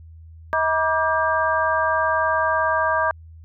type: harmonic tone with a mistuned harmonic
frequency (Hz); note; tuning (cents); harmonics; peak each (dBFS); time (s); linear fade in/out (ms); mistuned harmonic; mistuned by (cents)
319.2; D#4; +44; 2 / 3 / 4 / 5; -23 / -23 / -23 / -23; 0.53-3.11; 0; 4; -140
effects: added 81 Hz sine -40 dBFS peak until 3.44 s